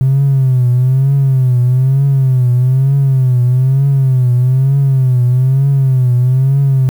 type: tone with vibrato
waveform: triangle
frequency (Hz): 130.81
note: C3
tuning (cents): 0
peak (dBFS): -4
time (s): 0.01-6.89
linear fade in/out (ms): 0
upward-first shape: triangle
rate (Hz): 1.1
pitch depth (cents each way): 120
effects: tanh soft clip ceiling -4 dBFS + 7-bit